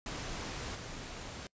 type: noise with level steps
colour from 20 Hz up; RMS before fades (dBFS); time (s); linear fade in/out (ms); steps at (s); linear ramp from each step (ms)
pink; -40 / -44; 0.06-1.47; 2; 0.75; 2
effects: noise-tail reverb RT60 0.1 s tail -25 dB re dry + resampled to 16000 Hz